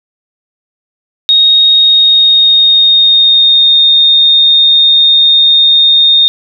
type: tone with pitch glide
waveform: sine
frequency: 3736 to 3676 Hz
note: A#7 to A#7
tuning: +3 to -25 cents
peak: -3 dBFS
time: 1.29-6.28 s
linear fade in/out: 0 ms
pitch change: -28 cents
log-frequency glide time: 1.7-3.79 s
effects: none